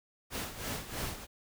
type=noise with tremolo; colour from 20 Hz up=pink; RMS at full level=-36 dBFS; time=0.3-1.27 s; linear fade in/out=50 ms; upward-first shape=sine; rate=3.1 Hz; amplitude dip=70%; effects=none